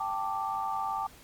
sine chord, G suspended second, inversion none, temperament just, 784 / 882 / 1176 Hz, G5 / A5 / D6, 0 / +4 / +2 cents, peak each -34 dBFS, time 0-1.07 s, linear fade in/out 5 ms, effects pink hiss -54 dBFS RMS until 1.23 s + Opus 48 kbps

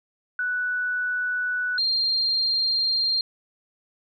sine tone pair in turn, 1482 / 4192 Hz, F#6 / C8, +2 / +2 cents, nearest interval octave + tritone, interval 1800 cents, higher second, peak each -23 / -20 dBFS, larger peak second, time 0.39-1.78 / 1.78-3.21 s, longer second, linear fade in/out 2 ms, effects none

